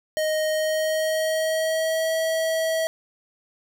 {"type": "tone with pitch glide", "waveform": "square", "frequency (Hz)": [622.3, 645.7], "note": ["D#5", "E5"], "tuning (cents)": [0, -36], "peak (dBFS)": -22, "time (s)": [0.17, 2.87], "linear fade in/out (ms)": 0, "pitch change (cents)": 64, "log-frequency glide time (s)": [0.51, 2.14], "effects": []}